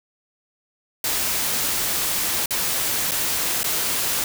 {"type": "noise with dropouts", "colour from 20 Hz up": "white", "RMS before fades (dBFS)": -23, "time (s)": [1.04, 4.24], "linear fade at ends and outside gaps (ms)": 2, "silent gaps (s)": [[2.459, 2.507], [3.111, 3.117], [3.632, 3.642]], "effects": []}